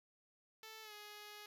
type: tone with pitch glide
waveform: 5% pulse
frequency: 440 to 417.7 Hz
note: A4 to G#4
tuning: 0 to +10 cents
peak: -40 dBFS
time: 0.63-1.46 s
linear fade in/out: 2 ms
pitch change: -90 cents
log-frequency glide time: 0.82-0.93 s
effects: none